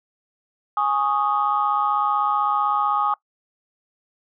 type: chord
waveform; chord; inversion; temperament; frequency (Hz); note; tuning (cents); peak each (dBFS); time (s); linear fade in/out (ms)
sine; Ab suspended fourth; none; equal; 830.6 / 1108.7 / 1244.5; Ab5 / Db6 / Eb6; 0 / 0 / 0; -22 / -24 / -21; 0.77-3.14; 2
effects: noise-tail reverb RT60 0.1 s tail -22 dB re dry + tanh soft clip ceiling -9 dBFS